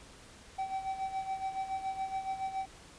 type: tone with tremolo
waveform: triangle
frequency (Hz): 769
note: G5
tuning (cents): -33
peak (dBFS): -29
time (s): 0.58-2.66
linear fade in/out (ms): 10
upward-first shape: sine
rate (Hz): 7.1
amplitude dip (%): 70
effects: pink hiss -54 dBFS RMS until 2.98 s + resampled to 22050 Hz